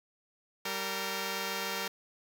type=tone pair together; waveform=5% pulse; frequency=193.3 / 460.2 Hz; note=G3 / A#4; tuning=-24 / -22 cents; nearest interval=octave + minor third; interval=1502 cents; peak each=-26 / -23 dBFS; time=0.65-1.88 s; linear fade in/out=5 ms; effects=none